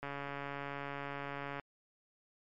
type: click train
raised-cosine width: 0.5 ms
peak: -26 dBFS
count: 222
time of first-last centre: 0.03-1.597 s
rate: 141 Hz
effects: MP3 64 kbps